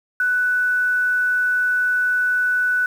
sine tone with quantisation, 1488 Hz, F#6, 9 cents sharp, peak -16 dBFS, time 0.2-2.86 s, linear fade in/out 2 ms, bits 7, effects none

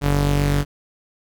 sawtooth tone pair together, 47.85 / 143.4 Hz, G1 / D3, -41 / -41 cents, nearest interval octave + perfect fifth, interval 1900 cents, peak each -16 dBFS, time 0.01-0.65 s, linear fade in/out 50 ms, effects none

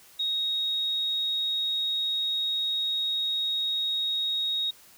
sine tone, 3760 Hz, A#7, 14 cents sharp, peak -25 dBFS, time 0.19-4.71 s, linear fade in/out 10 ms, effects white hiss -54 dBFS RMS until 4.97 s

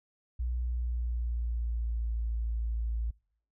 sine tone with pitch glide, 60.6 to 56.54 Hz, B1 to A1, -32 to +48 cents, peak -29 dBFS, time 0.39-3.11 s, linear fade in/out 10 ms, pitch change -120 cents, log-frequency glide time 0.62-2.15 s, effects noise-tail reverb RT60 0.6 s tail -26 dB re dry

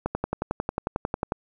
click train, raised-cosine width 1 ms, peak -11 dBFS, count 15, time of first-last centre 0.06-1.321 s, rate 11.1 Hz, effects none

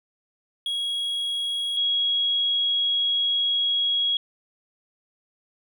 triangle / sine tone pair in turn, 3313 / 3313 Hz, G#7 / G#7, -5 / -5 cents, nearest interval unison, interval 0 cents, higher neither, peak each -23 / -20 dBFS, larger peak second, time 0.66-1.77 / 1.77-4.17 s, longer second, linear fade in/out 2 ms, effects none

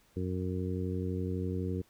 harmonic tone, 91.9 Hz, F#2, 11 cents flat, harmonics 1 / 2 / 3 / 4 / 5, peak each -34 / -37 / -39 / -40 / -41 dBFS, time 0.16-1.82 s, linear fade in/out 10 ms, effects pink hiss -66 dBFS RMS until 1.89 s

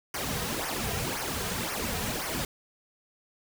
pink noise with flanger, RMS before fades -32 dBFS, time 0.14-2.45 s, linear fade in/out 2 ms, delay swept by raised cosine 0.25 to 3.55 ms, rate 1.9 Hz, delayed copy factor -0.75, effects none

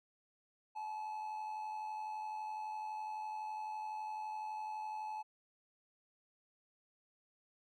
triangle tone with amplitude modulation, 861 Hz, A5, 38 cents flat, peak -36 dBFS, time 0.75-5.23 s, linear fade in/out 20 ms, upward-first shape sine, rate 91.9 Hz, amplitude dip 45%, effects none

